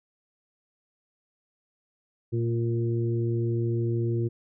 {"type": "harmonic tone with a mistuned harmonic", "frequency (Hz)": 116.54, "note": "A#2", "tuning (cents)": 0, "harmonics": [1, 2, 3, 4], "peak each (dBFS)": [-25, -36, -29, -41], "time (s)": [2.32, 4.29], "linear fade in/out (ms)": 20, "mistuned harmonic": 2, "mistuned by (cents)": -23, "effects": []}